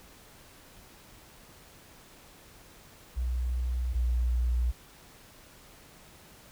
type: tone pair in turn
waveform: sine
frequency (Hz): 61.74 / 60.4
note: B1 / B1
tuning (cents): 0 / -38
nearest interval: unison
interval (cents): 38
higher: first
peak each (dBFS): -27 / -24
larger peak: second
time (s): 3.16-3.94 / 3.94-4.72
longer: neither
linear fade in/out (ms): 20
effects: pink hiss -54 dBFS RMS until 6.51 s